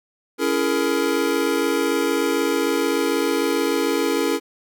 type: chord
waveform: square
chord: A# half-diminished seventh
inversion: first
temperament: just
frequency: 279.7 / 335.6 / 419.5 / 466.2 Hz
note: C#4 / E4 / G#4 / A#4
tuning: +16 / +31 / +17 / 0 cents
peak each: -25 dBFS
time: 0.38-4.4 s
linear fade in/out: 50 ms
effects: none